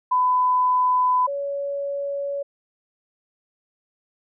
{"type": "tone pair in turn", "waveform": "sine", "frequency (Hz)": [1003, 562.9], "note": ["B5", "C#5"], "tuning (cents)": [26, 26], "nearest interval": "minor seventh", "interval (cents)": 1000, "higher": "first", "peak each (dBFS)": [-16, -24], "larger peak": "first", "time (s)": [[0.11, 1.27], [1.27, 2.43]], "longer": "neither", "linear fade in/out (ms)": 10, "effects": []}